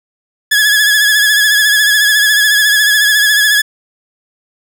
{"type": "tone with vibrato", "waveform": "sawtooth", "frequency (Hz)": 1693, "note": "G#6", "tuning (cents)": 33, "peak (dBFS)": -4, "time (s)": [0.51, 3.62], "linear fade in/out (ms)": 10, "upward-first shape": "sine", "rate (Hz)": 14, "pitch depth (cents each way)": 47, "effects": ["7-bit"]}